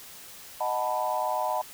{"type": "chord", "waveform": "sine", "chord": "B dominant seventh", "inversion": "first", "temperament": "equal", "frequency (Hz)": [622.3, 740, 880, 987.8], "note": ["D#5", "F#5", "A5", "B5"], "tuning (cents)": [0, 0, 0, 0], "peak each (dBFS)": -31, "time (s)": [0.6, 1.62], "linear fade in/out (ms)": 10, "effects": ["white hiss -46 dBFS RMS until 1.73 s"]}